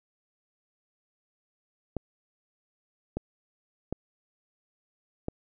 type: clicks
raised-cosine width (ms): 2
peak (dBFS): -17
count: 4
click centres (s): 1.967 / 3.17 / 3.926 / 5.284
effects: none